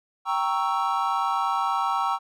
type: chord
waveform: triangle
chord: G diminished seventh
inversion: none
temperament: equal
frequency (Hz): 784 / 932.3 / 1108.7 / 1318.5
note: G5 / Bb5 / Db6 / Fb6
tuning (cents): 0 / 0 / 0 / 0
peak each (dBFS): -26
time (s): 0.25-2.19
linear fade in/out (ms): 50
effects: none